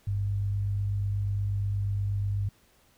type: tone pair together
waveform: sine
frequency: 52.2 / 100.5 Hz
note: G#1 / G2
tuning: +10 / +44 cents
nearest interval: major seventh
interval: 1134 cents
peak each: -36 / -26 dBFS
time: 0.07-2.49 s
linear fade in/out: 5 ms
effects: pink hiss -63 dBFS RMS until 2.97 s